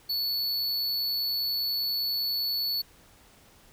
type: tone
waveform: square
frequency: 4435 Hz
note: C#8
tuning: in tune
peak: -27 dBFS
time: 0.09-2.82 s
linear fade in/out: 10 ms
effects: pink hiss -57 dBFS RMS until 3.72 s